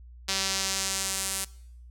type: tone with band-pass filter sweep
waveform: sawtooth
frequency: 192.7 Hz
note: G3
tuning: 29 cents flat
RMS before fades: -30 dBFS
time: 0.28-1.45 s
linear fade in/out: 10 ms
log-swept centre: 5000 to 9500 Hz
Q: 1.4
effects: noise-tail reverb RT60 0.7 s tail -20 dB re dry + added 60 Hz sine -45 dBFS peak until 1.9 s